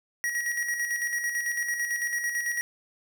square tone with tremolo, 1907 Hz, A#6, 39 cents sharp, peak -26 dBFS, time 0.24-2.61 s, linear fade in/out 0 ms, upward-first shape square, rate 9 Hz, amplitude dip 45%, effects none

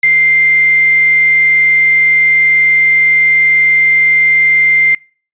sine tone with quantisation, 2093 Hz, C7, in tune, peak -6 dBFS, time 0.03-4.95 s, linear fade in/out 5 ms, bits 3, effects noise-tail reverb RT60 0.4 s tail -26 dB re dry + resampled to 8000 Hz

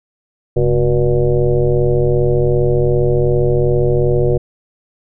sine tone with frequency modulation, 251.3 Hz, B3, 30 cents sharp, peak -10 dBFS, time 0.56-4.38 s, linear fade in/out 10 ms, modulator 115 Hz, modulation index 2.5, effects none

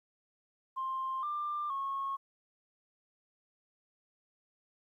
sine tone with pitch steps, 1054 / 1190 / 1093 Hz, C6 / D6 / C#6, +12 / +22 / -25 cents, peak -32 dBFS, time 0.76-2.17 s, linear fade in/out 20 ms, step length 470 ms, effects tanh soft clip ceiling -28 dBFS + 12-bit

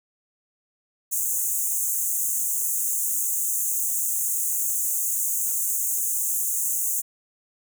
pink high-pass noise, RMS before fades -25 dBFS, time 1.11-7.02 s, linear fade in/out 20 ms, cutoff 6400 Hz, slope 96 dB/octave, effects none

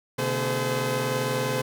sawtooth tone cluster, 127.1 / 147.4 / 228.1 / 423.9 / 513 Hz, C3 / D3 / A#3 / G#4 / C5, -50 / +7 / -37 / +35 / -34 cents, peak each -26 / -31 / -32 / -27 / -24 dBFS, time 0.18-1.62 s, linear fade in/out 10 ms, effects none

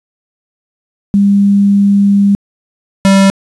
sine / square tone pair in turn, 200.4 / 194.81 Hz, G3 / G3, +38 / -11 cents, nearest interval unison, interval 49 cents, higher first, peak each -5 dBFS, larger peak neither, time 1.14-2.35 / 3.05-3.3 s, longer first, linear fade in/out 0 ms, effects resampled to 24000 Hz + 7-bit

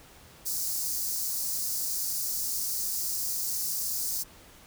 white high-pass noise, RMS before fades -31 dBFS, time 0.45-4.24 s, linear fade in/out 20 ms, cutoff 4600 Hz, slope 48 dB/octave, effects pink hiss -53 dBFS RMS until 4.66 s

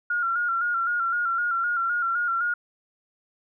sine tone with vibrato, 1396.9 Hz, F6, in tune, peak -22 dBFS, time 0.1-2.54 s, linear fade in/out 5 ms, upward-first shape square, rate 3.9 Hz, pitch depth 43 cents each way, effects none

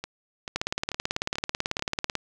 two click trains, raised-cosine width 0.2 ms, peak -16 / -9 dBFS, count 5 / 30, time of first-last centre 0.04-1.794 / 0.56-2.153 s, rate 2.28 / 18.2 Hz, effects none

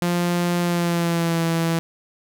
sawtooth tone with pitch glide, 174.61 to 165.67 Hz, F3 to E3, 0 to +9 cents, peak -15 dBFS, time 0.02-1.79 s, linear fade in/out 0 ms, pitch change -91 cents, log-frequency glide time 0.61-1.44 s, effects none

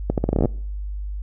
accelerating click train, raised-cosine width 2 ms, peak -6 dBFS, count 12, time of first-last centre 0.1-0.456 s, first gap 78 ms, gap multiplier 0.8, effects noise-tail reverb RT60 0.6 s tail -25 dB re dry + added 50 Hz sine -26 dBFS peak until 1.22 s

